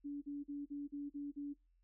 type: tone bursts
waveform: sine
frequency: 286.8 Hz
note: D4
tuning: 41 cents flat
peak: -40 dBFS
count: 7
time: 0.04-1.54 s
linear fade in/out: 20 ms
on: 180 ms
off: 40 ms
effects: noise-tail reverb RT60 0.2 s tail -21 dB re dry + added 43 Hz sine -70 dBFS peak until 1.83 s